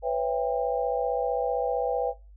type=chord; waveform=sine; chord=C# half-diminished seventh; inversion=third; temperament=just; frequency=498.9 / 554.4 / 665.2 / 798.3 Hz; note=B4 / C#5 / E5 / G5; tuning=+17 / 0 / +16 / +31 cents; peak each=-27 / -32 / -31 / -30 dBFS; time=0.02-2.14 s; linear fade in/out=50 ms; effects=noise-tail reverb RT60 0.3 s tail -21 dB re dry + added 50 Hz sine -47 dBFS peak until 2.36 s